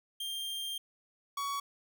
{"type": "tone pair in turn", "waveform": "45% pulse", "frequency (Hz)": [3187, 1123.7], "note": ["G7", "C#6"], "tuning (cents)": [28, 23], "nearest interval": "octave + tritone", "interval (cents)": 1805, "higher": "first", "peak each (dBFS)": [-35, -33], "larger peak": "second", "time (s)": [[0.2, 0.78], [1.37, 1.6]], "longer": "first", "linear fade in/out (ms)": 5, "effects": []}